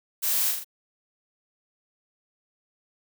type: noise with echo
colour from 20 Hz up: blue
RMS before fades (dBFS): -26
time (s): 0.22-0.52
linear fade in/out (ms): 20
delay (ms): 42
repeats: 3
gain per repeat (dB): -4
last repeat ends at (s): 0.646
effects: none